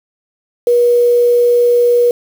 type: tone with quantisation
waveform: sine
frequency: 481.4 Hz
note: B4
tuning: 44 cents flat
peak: -7 dBFS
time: 0.67-2.11 s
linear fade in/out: 2 ms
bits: 5
effects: none